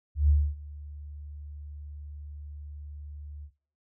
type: tone with ADSR envelope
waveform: sine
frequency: 73.42 Hz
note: D2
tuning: in tune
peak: -17 dBFS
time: 0.15-3.51 s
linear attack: 140 ms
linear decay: 260 ms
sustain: -22 dB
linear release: 73 ms
effects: noise-tail reverb RT60 0.4 s tail -18 dB re dry